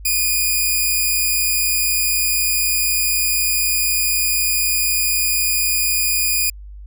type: tone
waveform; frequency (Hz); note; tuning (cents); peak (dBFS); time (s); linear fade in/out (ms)
5% pulse; 2452; D#7; -26; -6; 0.05-6.5; 5
effects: added 50 Hz sine -33 dBFS peak until 6.86 s